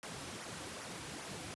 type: noise with flanger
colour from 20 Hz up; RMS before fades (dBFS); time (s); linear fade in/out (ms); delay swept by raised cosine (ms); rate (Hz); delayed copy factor
pink; -45; 0.03-1.54; 0; 0.24 to 4.94; 2.5; -0.55
effects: high-pass 100 Hz 12 dB/octave + resampled to 24000 Hz